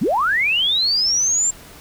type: linear sweep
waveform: sine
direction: up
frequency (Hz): 144.8 to 7459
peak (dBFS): -15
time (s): 0.01-1.51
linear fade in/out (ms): 10
effects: pink hiss -42 dBFS RMS until 1.8 s